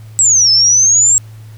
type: exponential two-way sweep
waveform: sine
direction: down then up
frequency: 7902 to 5200 to 7630 Hz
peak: -6 dBFS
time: 0.19-1.18 s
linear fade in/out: 0 ms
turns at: 0.51 s
effects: added 109 Hz sine -31 dBFS peak until 1.57 s + pink hiss -47 dBFS RMS until 1.57 s